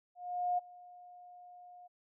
sine tone with ADSR envelope, 715 Hz, F5, 41 cents sharp, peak -28 dBFS, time 0.15-1.88 s, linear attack 430 ms, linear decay 16 ms, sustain -23 dB, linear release 18 ms, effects none

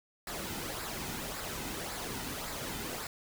pink noise with flanger, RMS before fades -39 dBFS, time 0.27-3.07 s, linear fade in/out 2 ms, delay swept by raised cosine 0.32 to 1.82 ms, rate 1.8 Hz, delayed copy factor -0.5, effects none

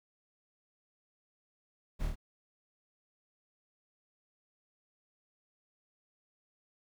brown noise with echo, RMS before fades -35 dBFS, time 1.99-2.08 s, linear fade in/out 20 ms, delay 26 ms, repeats 3, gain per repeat -2 dB, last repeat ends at 2.158 s, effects none

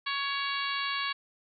harmonic tone with a mistuned harmonic, 557 Hz, C#5, 8 cents sharp, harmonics 2 / 3 / 4 / 5 / 6 / 7 / 8, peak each -34 / -36 / -37 / -38 / -39 / -39 / -40 dBFS, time 0.06-1.13 s, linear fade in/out 10 ms, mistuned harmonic 4, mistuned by +22 cents, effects none

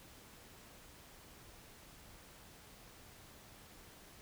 silence, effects pink hiss -58 dBFS RMS until 4.21 s

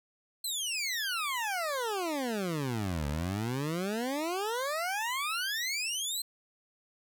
20% pulse exponential two-way sweep, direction down then up, 4199 to 70.1 to 4199 Hz, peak -26 dBFS, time 0.44-6.22 s, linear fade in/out 5 ms, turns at 3.07 s, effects none

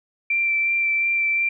sine tone with vibrato, 2349 Hz, D7, in tune, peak -18 dBFS, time 0.3-1.49 s, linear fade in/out 5 ms, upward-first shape sine, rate 2.8 Hz, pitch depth 12 cents each way, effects none

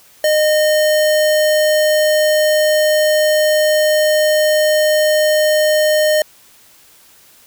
sine tone with sample-and-hold, 613 Hz, D#5, 26 cents flat, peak -10 dBFS, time 0.24-6.22 s, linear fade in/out 2 ms, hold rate 2450 Hz, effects white hiss -47 dBFS RMS until 7.46 s

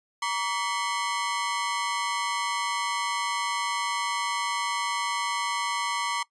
sawtooth ring-modulated tone, 1045 Hz, C6, 2 cents flat, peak -19 dBFS, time 0.22-6.23 s, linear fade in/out 5 ms, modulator 100 Hz, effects noise-tail reverb RT60 0.1 s tail -21 dB re dry + resampled to 22050 Hz

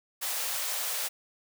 white high-pass noise, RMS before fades -32 dBFS, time 0.21-1.09 s, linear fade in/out 20 ms, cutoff 470 Hz, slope 48 dB/octave, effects none

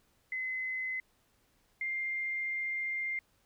sine tone pair in turn, 2040 / 2105 Hz, C7 / C7, -44 / +10 cents, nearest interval minor second, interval 54 cents, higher second, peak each -33 / -32 dBFS, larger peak second, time 0.32-1 / 1.81-3.19 s, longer second, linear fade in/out 2 ms, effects pink hiss -71 dBFS RMS until 3.45 s

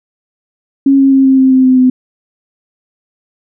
sine tone with pitch steps, 274.1 / 271.3 / 268.5 / 265.7 / 262.9 / 260.2 / 257.5 / 254.9 Hz, C#4 / C#4 / C4 / C4 / C4 / C4 / C4 / C4, -19 / -37 / +45 / +27 / +8 / -9 / -28 / -45 cents, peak -4 dBFS, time 0.86-1.9 s, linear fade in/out 5 ms, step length 130 ms, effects none

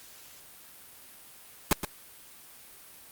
pink noise with echo, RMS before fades -21 dBFS, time 1.71-1.73 s, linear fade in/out 2 ms, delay 120 ms, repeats 1, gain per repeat -10 dB, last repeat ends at 1.85 s, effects white hiss -51 dBFS RMS until 3.11 s + Opus 48 kbps

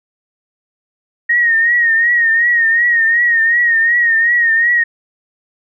sine tone with vibrato, 1864.7 Hz, A#6, in tune, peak -9 dBFS, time 1.29-4.84 s, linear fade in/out 10 ms, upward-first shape triangle, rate 2.7 Hz, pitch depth 72 cents each way, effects none

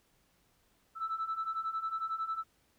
sine beating tone pair, 1311 / 1322 Hz, E6 / E6, -10 / +5 cents, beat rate 11 Hz, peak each -37 / -34 dBFS, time 0.95-2.44 s, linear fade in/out 50 ms, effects tanh soft clip ceiling -28 dBFS + pink hiss -71 dBFS RMS until 2.78 s

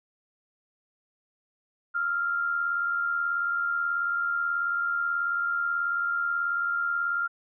sine tone pair together, 1318.5 / 1396.9 Hz, E6 / F6, 0 / 0 cents, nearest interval minor second, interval 100 cents, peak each -35 / -25 dBFS, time 1.94-7.28 s, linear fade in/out 20 ms, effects none

